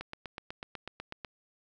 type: click train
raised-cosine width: 0.3 ms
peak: -23 dBFS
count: 11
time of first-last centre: 0.01-1.248 s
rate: 8.08 Hz
effects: none